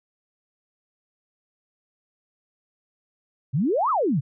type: exponential two-way sweep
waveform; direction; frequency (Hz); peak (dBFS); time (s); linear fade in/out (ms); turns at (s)
sine; up then down; 118.3 to 1318.5 to 118.3; -19; 3.53-4.21; 20; 3.9
effects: none